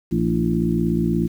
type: harmonic tone with a mistuned harmonic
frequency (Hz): 56.8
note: A#1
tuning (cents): -44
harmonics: 1 / 2 / 3 / 4 / 5 / 6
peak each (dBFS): -29 / -30 / -21 / -23 / -27 / -24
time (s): 0.11-1.28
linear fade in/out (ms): 20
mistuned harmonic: 5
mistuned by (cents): +69
effects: 8-bit